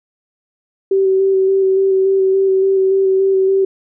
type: tone with vibrato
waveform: sine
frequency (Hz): 384.3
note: G4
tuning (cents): -34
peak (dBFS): -10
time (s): 0.91-3.65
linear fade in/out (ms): 5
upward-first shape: square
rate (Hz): 3.5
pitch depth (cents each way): 14
effects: none